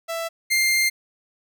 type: tone pair in turn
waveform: sawtooth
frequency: 663 / 2105 Hz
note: E5 / C7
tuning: +10 / +10 cents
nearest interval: octave + minor sixth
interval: 2000 cents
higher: second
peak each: -22 / -14 dBFS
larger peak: second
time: 0.08-0.29 / 0.5-0.9 s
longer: second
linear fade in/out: 20 ms
effects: none

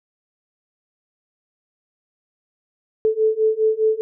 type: beating tone pair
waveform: sine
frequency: 434.8 / 439.7 Hz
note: A4 / A4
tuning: -21 / -1 cents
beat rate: 4.9 Hz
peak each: -19 / -18 dBFS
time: 3.05-4.01 s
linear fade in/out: 0 ms
effects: none

